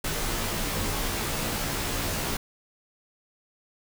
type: noise with comb filter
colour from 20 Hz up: pink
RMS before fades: -29 dBFS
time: 0.04-2.37 s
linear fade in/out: 5 ms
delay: 16 ms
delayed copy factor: -1
effects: none